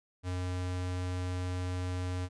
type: tone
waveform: square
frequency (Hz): 90.7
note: F#2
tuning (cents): -34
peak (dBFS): -33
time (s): 0.23-2.29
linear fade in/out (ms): 50
effects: resampled to 22050 Hz